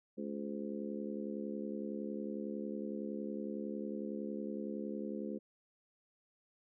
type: harmonic tone with a mistuned harmonic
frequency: 70.9 Hz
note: C#2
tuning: 40 cents sharp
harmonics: 3 / 4 / 5 / 6 / 7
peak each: -41 / -45 / -45 / -47 / -47 dBFS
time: 0.17-5.39 s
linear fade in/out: 20 ms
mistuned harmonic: 7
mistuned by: +66 cents
effects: none